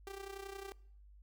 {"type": "tone with amplitude modulation", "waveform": "sawtooth", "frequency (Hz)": 392, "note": "G4", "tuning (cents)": 0, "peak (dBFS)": -38, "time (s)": [0.07, 0.72], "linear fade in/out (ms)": 0, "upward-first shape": "sine", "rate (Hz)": 31.1, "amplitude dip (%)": 75, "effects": ["noise-tail reverb RT60 0.6 s tail -22 dB re dry", "added 50 Hz sine -56 dBFS peak until 1.22 s"]}